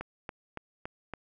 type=click train; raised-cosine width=0.5 ms; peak=-22 dBFS; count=5; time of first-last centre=0.01-1.137 s; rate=3.55 Hz; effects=none